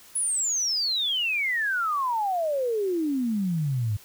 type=exponential sweep; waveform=sine; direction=down; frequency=10510 to 100 Hz; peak=-23 dBFS; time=0.15-3.97 s; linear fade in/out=10 ms; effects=white hiss -51 dBFS RMS until 4.04 s